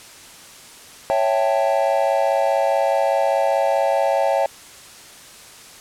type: chord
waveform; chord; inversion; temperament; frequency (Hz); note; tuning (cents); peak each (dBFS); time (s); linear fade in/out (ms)
triangle; A dominant seventh; first; equal; 554.4 / 659.3 / 784 / 880; C#5 / E5 / G5 / A5; 0 / 0 / 0 / 0; -18 / -19 / -20 / -23; 1.1-4.46; 0
effects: white hiss -42 dBFS RMS until 5.8 s + low-pass 10000 Hz 12 dB/octave